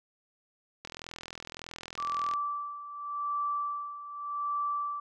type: click train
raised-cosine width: 0.2 ms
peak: -23 dBFS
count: 63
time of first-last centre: 0.85-2.337 s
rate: 41.7 Hz
type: tone with tremolo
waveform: sine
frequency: 1164 Hz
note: D6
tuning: 16 cents flat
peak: -28 dBFS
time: 1.98-5 s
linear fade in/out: 5 ms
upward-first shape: sine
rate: 0.85 Hz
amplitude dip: 75%
effects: none